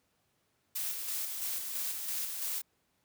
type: noise with tremolo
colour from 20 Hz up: blue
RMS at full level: -35 dBFS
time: 0.75-2.62 s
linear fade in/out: 10 ms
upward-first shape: square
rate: 3 Hz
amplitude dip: 35%
effects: pink hiss -75 dBFS RMS until 3.04 s + high-pass 80 Hz 12 dB/octave